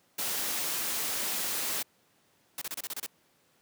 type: noise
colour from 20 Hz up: white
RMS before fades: -32 dBFS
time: 0.18-1.83 s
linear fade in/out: 10 ms
type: noise bursts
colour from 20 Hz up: white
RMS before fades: -36 dBFS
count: 8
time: 2.58-3.063 s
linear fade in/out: 2 ms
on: 35 ms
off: 29 ms
effects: pink hiss -67 dBFS RMS until 3.61 s + high-pass 150 Hz 12 dB/octave